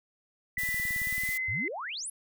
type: tone with pitch glide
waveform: sine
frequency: 1985 to 2056 Hz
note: B6 to C7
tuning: +8 to -31 cents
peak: -29 dBFS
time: 0.57-1.68 s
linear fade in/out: 2 ms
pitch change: +61 cents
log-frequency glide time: 1-1.47 s
type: noise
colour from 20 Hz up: blue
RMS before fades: -38 dBFS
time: 0.58-1.38 s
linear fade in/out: 10 ms
type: click train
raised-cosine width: 5 ms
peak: -32 dBFS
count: 14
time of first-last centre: 0.58-1.29 s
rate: 18.3 Hz
type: exponential sweep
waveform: sine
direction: up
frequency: 78.1 to 11430 Hz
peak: -34 dBFS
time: 1.48-2.1 s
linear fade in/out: 5 ms
effects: none